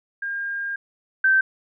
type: tone pair in turn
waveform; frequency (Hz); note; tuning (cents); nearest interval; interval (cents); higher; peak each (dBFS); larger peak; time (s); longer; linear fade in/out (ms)
sine; 1610 / 1553; G6 / G6; +46 / -17; minor second; 63; first; -25 / -14; second; 0.22-0.76 / 1.24-1.41; first; 5
effects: none